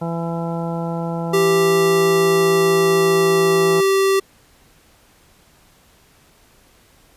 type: harmonic tone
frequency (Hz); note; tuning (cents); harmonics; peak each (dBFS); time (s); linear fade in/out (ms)
167.5; E3; +28; 1 / 2 / 3 / 4 / 5 / 6 / 8; -23 / -31 / -29 / -31 / -31 / -36 / -38; 0.01-3.81; 10
type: tone with pitch glide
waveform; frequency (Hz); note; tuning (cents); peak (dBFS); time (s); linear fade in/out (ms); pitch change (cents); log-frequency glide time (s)
square; 392 to 388.6; G4 to G4; 0 to -15; -14; 1.33-4.2; 10; -15; 1.68-3.71
effects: pink hiss -53 dBFS RMS until 7.16 s + resampled to 32000 Hz